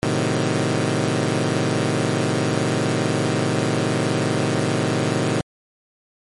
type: chord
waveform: 15% pulse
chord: A diminished seventh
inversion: none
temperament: equal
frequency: 110 / 130.81 / 155.56 / 185 Hz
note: A2 / C3 / Eb3 / Gb3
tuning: 0 / 0 / 0 / 0 cents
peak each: -18 / -17 / -17 / -21 dBFS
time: 0.03-5.41 s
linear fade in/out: 0 ms
effects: MP3 48 kbps